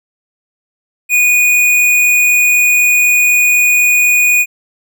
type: tone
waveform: square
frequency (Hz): 2464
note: D#7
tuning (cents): -17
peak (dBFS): -8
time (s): 1.09-4.46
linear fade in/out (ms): 50
effects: none